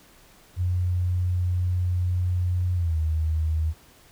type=tone with pitch glide; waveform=sine; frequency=89.8 to 79.08 Hz; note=F2 to D#2; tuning=+49 to +29 cents; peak=-21 dBFS; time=0.56-3.74 s; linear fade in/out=50 ms; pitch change=-220 cents; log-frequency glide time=2.75-2.97 s; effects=pink hiss -54 dBFS RMS until 4.11 s